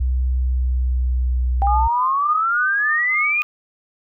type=tone with pitch glide; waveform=sine; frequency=63.5 to 62.09 Hz; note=B1 to B1; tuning=+49 to +10 cents; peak=-16 dBFS; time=0-1.88 s; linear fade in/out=10 ms; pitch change=-39 cents; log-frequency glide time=0.31-1.56 s
type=exponential sweep; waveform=sine; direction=up; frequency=783 to 2489 Hz; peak=-16 dBFS; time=1.62-3.42 s; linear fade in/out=0 ms
type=tone with tremolo; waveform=sine; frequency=1220 Hz; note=D#6; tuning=34 cents flat; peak=-21 dBFS; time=1.67-3.43 s; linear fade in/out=0 ms; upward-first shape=triangle; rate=3.4 Hz; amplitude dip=95%
effects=none